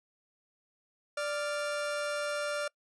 40% pulse tone pair together, 587.3 / 1396.8 Hz, D5 / F6, 0 / 0 cents, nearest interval octave + minor third, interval 1500 cents, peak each -32 / -36 dBFS, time 1.17-2.68 s, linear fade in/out 5 ms, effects noise-tail reverb RT60 0.1 s tail -26 dB re dry + resampled to 24000 Hz

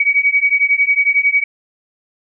sine beating tone pair, 2257 / 2268 Hz, C#7 / C#7, +31 / +39 cents, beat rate 11 Hz, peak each -14 dBFS, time 0-1.44 s, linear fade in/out 5 ms, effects none

